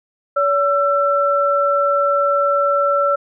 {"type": "tone pair together", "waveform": "sine", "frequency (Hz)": [568.8, 1340], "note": ["C#5", "E6"], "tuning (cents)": [45, 28], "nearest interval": "octave + minor third", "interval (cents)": 1483, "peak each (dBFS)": [-16, -16], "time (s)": [0.36, 3.16], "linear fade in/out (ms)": 10, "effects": []}